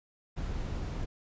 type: noise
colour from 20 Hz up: brown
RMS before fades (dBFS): -35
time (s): 0.36-1.06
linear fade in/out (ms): 20
effects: resampled to 16000 Hz